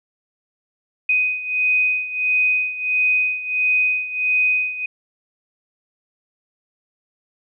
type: beating tone pair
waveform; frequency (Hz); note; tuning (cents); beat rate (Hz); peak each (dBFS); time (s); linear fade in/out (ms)
sine; 2500 / 2501.5; D#7 / D#7; +8 / +9; 1.5; -18 / -22; 1.09-4.86; 5
effects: none